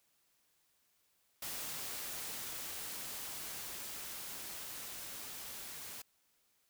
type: noise with level ramp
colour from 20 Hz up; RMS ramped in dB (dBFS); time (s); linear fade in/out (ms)
white; -42 to -47; 1.42-6.02; 5
effects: white hiss -75 dBFS RMS until 6.69 s